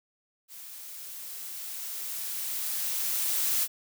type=noise with level ramp; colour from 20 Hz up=blue; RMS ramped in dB=-45 to -26 dBFS; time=0.48-3.68 s; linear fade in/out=50 ms; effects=none